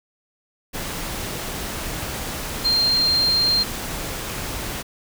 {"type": "tone in noise", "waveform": "sine", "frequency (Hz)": 4186, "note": "C8", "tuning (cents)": 0, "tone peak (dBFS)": -16, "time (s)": [2.64, 3.64], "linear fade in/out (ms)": 20, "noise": "pink", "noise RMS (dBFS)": -29, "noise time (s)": [0.73, 4.83], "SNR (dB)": 10, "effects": []}